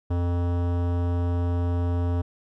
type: tone with hard clipping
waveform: sine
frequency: 87.31 Hz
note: F2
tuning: in tune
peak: -24 dBFS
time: 0.1-2.22 s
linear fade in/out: 10 ms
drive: 18 dB
effects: none